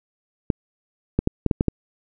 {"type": "clicks", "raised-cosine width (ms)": 3, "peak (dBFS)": -5, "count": 7, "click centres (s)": [0.502, 1.19, 1.274, 1.463, 1.512, 1.609, 1.683], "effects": []}